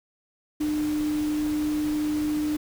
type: tone in noise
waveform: sine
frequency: 301.6 Hz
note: D4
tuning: 46 cents sharp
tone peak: -23 dBFS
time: 0.6-2.57 s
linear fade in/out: 10 ms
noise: pink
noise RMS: -39 dBFS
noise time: 0.6-2.57 s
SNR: +13 dB
effects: none